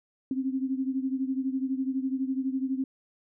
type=beating tone pair; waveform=sine; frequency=261.6 / 273.6 Hz; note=C4 / C#4; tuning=0 / -23 cents; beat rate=12 Hz; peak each=-28 / -32 dBFS; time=0.31-2.84 s; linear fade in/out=2 ms; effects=none